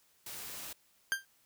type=noise; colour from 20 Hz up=white; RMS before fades=-44 dBFS; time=0.26-0.73 s; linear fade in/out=5 ms
type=tone with exponential decay; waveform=40% pulse; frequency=1583 Hz; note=G6; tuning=17 cents sharp; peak=-24 dBFS; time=1.12-1.25 s; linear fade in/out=0 ms; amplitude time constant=28 ms
effects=white hiss -69 dBFS RMS until 1.45 s